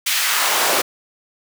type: noise with high-pass filter sweep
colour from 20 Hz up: pink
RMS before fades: -18 dBFS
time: 0.06-0.82 s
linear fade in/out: 10 ms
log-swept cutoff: 2600 to 410 Hz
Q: 1.1
effects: none